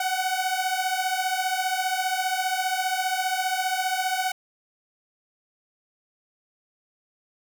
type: beating tone pair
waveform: sawtooth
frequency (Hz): 740 / 755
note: F#5 / F#5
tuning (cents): 0 / +35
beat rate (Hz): 15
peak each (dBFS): -23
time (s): 0-4.32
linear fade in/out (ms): 5
effects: none